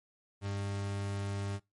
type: tone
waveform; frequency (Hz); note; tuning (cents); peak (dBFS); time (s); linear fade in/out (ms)
40% pulse; 100; G2; +35; -33; 0.41-1.6; 50
effects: noise-tail reverb RT60 0.2 s tail -22 dB re dry + MP3 48 kbps